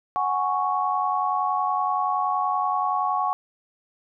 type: chord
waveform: sine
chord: F# suspended second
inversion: none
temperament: equal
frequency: 740 / 830.6 / 1108.7 Hz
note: F#5 / G#5 / C#6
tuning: 0 / 0 / 0 cents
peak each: -26 / -27 / -24 dBFS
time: 0.16-3.33 s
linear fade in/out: 0 ms
effects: none